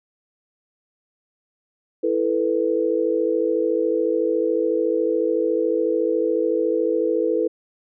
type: chord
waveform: sine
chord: E suspended fourth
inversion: none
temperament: equal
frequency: 329.6 / 440 / 493.9 Hz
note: E4 / A4 / B4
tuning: 0 / 0 / 0 cents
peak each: -23 / -22 / -22 dBFS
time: 2.03-7.48 s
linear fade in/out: 10 ms
effects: none